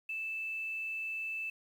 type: tone with quantisation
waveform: sine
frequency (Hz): 2637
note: E7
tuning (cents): 0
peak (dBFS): -35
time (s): 0.09-1.5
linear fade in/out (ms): 5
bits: 10
effects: none